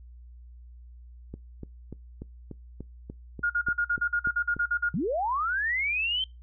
click train, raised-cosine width 3 ms, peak -25 dBFS, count 12, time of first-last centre 1.34-4.566 s, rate 3.41 Hz
sine tone bursts, 1425 Hz, F6, 34 cents sharp, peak -22 dBFS, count 13, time 3.43-4.893 s, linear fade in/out 10 ms, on 71 ms, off 45 ms
sine linear sweep, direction up, 135 to 3136 Hz, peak -25 dBFS, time 4.94-6.24 s, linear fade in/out 2 ms
effects noise-tail reverb RT60 0.2 s tail -23 dB re dry + added 60 Hz sine -45 dBFS peak until 6.42 s

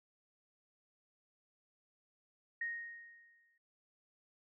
sine tone with exponential decay, 1864.7 Hz, A#6, in tune, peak -35 dBFS, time 2.61-3.58 s, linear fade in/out 5 ms, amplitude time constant 210 ms, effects noise-tail reverb RT60 0.4 s tail -25 dB re dry

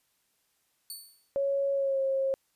5% pulse tone with exponential decay, 4477 Hz, C#8, 16 cents sharp, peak -28 dBFS, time 0.9-1.32 s, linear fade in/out 1 ms, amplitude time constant 90 ms
sine tone with pitch glide, 554.4 to 538 Hz, C#5 to C5, 0 to +48 cents, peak -25 dBFS, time 1.36-2.34 s, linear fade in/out 0 ms, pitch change -52 cents, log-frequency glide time 1.73-2.01 s
effects white hiss -73 dBFS RMS until 2.55 s + resampled to 32000 Hz

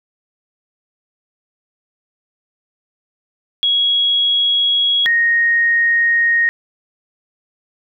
sine tone pair in turn, 3322 / 1864.4 Hz, G#7 / A#6, 0 / 0 cents, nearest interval minor seventh, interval 1000 cents, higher first, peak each -12 / -11 dBFS, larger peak second, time 3.63-5.06 / 5.06-6.49 s, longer neither, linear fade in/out 0 ms, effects none

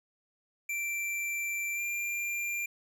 square tone with pitch glide, 2349 to 2383 Hz, D7 to D7, 0 to +25 cents, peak -32 dBFS, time 0.69-2.66 s, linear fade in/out 5 ms, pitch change +25 cents, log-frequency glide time 1.75-1.8 s, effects none

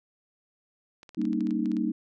clicks, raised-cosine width 0.2 ms, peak -30 dBFS, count 12, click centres 1.031 / 1.092 / 1.147 / 1.216 / 1.253 / 1.331 / 1.407 / 1.47 / 1.508 / 1.658 / 1.717 / 1.768 s
sine chord, Eb dominant seventh, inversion first, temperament equal with one note detuned, 196 / 233.1 / 283 / 311.1 Hz, G3 / Bb3 / Db4 / Eb4, 0 / 0 / +36 / 0 cents, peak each -31 / -29 / -34 / -29 dBFS, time 1.17-1.92 s, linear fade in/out 10 ms
effects none

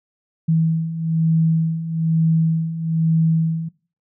sine beating tone pair, 161.3 / 162.4 Hz, E3 / E3, -37 / -26 cents, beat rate 1.1 Hz, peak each -22 / -17 dBFS, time 0.48-3.69 s, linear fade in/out 10 ms, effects noise-tail reverb RT60 0.4 s tail -22 dB re dry

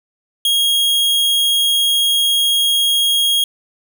45% pulse tone, 3274 Hz, G#7, 25 cents flat, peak -12 dBFS, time 0.45-3.44 s, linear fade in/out 2 ms, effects none

